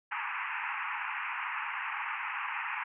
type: band-pass noise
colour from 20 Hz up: pink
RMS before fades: -36 dBFS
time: 0.11-2.84 s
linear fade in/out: 10 ms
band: 840 to 2700 Hz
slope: 96 dB/octave
effects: none